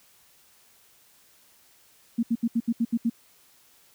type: tone bursts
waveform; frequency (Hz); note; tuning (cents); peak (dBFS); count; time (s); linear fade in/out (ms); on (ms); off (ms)
sine; 232; A#3; -8; -20; 8; 2.18-3.099; 10; 51; 73
effects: white hiss -59 dBFS RMS until 3.94 s